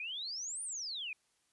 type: exponential two-way sweep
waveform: sine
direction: up then down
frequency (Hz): 2380 to 9440 to 2380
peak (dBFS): -38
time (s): 0-1.13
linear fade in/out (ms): 2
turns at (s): 0.63
effects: white hiss -75 dBFS RMS until 1.52 s + resampled to 24000 Hz